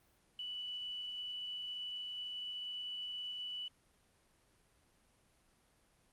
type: tone with quantisation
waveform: sine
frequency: 2966 Hz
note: F#7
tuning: 4 cents sharp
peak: -40 dBFS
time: 0.39-3.68 s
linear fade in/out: 2 ms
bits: 11
effects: pink hiss -71 dBFS RMS until 6.12 s + Opus 32 kbps